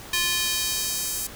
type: tone with high-pass filter sweep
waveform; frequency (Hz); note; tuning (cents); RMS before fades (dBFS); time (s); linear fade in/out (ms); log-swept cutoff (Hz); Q
square; 349.2; F4; 0; -26; 0.13-1.27; 5; 2400 to 7900; 0.94
effects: pink hiss -41 dBFS RMS until 1.35 s